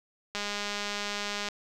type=click train; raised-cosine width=0.2 ms; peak=-16 dBFS; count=234; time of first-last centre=0.35-1.487 s; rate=205 Hz; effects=none